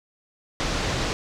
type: low-pass noise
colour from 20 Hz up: pink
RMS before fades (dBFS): -26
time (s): 0.6-1.13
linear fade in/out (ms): 0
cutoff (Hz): 6500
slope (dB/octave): 24
effects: none